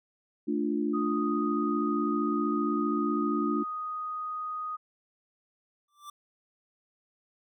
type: chord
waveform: sine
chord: D minor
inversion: second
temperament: equal with one note detuned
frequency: 221.1 / 293.7 / 349.2 Hz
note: A3 / D4 / F4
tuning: +9 / 0 / 0 cents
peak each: -31 / -29 / -32 dBFS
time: 0.47-3.64 s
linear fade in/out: 20 ms
type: tone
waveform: sine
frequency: 1244.5 Hz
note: D#6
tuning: in tune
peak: -32 dBFS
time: 0.93-4.77 s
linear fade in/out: 20 ms
type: tone with exponential growth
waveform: square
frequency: 1174.7 Hz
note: D6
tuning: in tune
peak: -39 dBFS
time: 5.88-6.1 s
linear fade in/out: 5 ms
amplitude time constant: 46 ms
effects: none